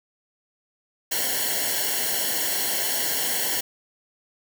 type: noise with comb filter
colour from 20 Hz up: white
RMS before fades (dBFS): -25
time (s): 1.11-3.61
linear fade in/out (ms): 10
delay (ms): 0.81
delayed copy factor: -0.85
effects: none